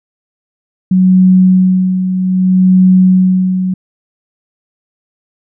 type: tone with tremolo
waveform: sine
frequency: 185.4 Hz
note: F#3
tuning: 4 cents sharp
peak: -3 dBFS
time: 0.91-3.74 s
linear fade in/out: 5 ms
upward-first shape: sine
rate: 0.63 Hz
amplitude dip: 60%
effects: none